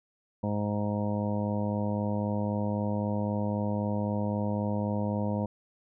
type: harmonic tone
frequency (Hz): 103.83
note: G#2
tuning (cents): 0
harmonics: 1 / 2 / 3 / 4 / 5 / 6 / 7 / 8 / 9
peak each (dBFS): -32 / -30 / -39 / -44 / -36 / -39 / -44 / -47 / -40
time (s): 0.43-5.46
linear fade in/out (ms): 5
effects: none